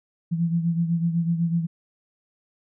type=beating tone pair; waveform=sine; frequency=167.2 / 175.2 Hz; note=E3 / F3; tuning=+25 / +6 cents; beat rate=8 Hz; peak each=-21 / -28 dBFS; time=0.31-1.67 s; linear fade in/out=20 ms; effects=none